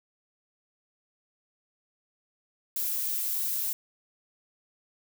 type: noise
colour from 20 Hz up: violet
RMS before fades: -30 dBFS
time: 2.76-3.73 s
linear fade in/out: 2 ms
effects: none